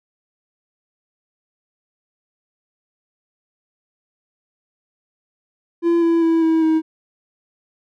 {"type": "tone with pitch steps", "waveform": "triangle", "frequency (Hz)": [339.4, 334, 328.6, 323.3, 318.1], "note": ["F4", "E4", "E4", "E4", "D#4"], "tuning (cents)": [-49, 23, -5, -34, 38], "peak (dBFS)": -11, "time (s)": [5.82, 6.82], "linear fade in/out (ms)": 50, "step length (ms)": 200, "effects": []}